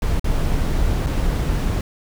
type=noise with dropouts; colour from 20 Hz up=brown; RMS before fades=-19 dBFS; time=0.02-1.81 s; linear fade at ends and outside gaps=2 ms; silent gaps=0.196-0.243 / 1.063-1.068 s; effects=none